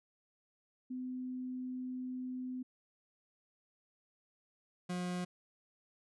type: tone pair in turn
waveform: sine / 40% pulse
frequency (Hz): 254.2 / 179.12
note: C4 / F3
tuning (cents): -50 / +44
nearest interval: tritone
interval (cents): 606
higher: first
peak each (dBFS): -38 / -35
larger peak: second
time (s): 0.9-2.63 / 4.89-5.25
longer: first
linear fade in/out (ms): 10
effects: resampled to 24000 Hz